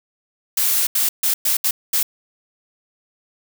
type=noise bursts at uneven times; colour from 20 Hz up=blue; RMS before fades=-18 dBFS; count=6; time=0.57-0.87 / 0.95-1.09 / 1.23-1.34 / 1.45-1.57 / 1.64-1.71 / 1.93-2.03 s; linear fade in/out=5 ms; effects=none